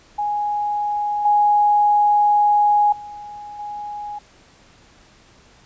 sine tone with level steps, 830 Hz, G#5, 1 cent flat, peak -19 / -12 / -32 / -27 dBFS, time 0.18-4.19 s, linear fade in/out 10 ms, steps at 1.25 / 2.92 / 3.59 s, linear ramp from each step 5 ms, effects pink hiss -51 dBFS RMS until 5.65 s + resampled to 16000 Hz

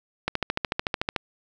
click train, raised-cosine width 0.3 ms, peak -8 dBFS, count 13, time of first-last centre 0.28-1.162 s, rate 13.6 Hz, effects none

